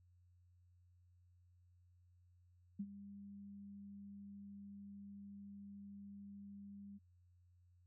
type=tone with ADSR envelope; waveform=sine; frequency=200.5 Hz; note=G3; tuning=39 cents sharp; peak=-38 dBFS; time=2.79-6.99 s; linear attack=10 ms; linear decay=56 ms; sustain=-13 dB; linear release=26 ms; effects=added 89 Hz sine -67 dBFS peak until 7.86 s